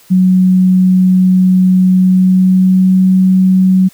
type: tone with pitch glide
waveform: sine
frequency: 185 to 187.04 Hz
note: F#3 to F#3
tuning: 0 to +19 cents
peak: -5 dBFS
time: 0.1-3.89 s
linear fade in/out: 20 ms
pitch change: +19 cents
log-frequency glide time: 1.9-3.06 s
effects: white hiss -44 dBFS RMS until 3.93 s